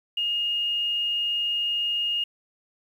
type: tone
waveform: sine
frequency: 2847 Hz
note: F7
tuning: 33 cents sharp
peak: -23 dBFS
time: 0.17-2.24 s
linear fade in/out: 5 ms
effects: 9-bit